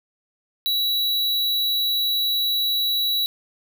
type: tone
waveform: square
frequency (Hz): 3917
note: B7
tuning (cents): -15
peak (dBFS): -20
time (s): 0.66-3.26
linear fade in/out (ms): 0
effects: none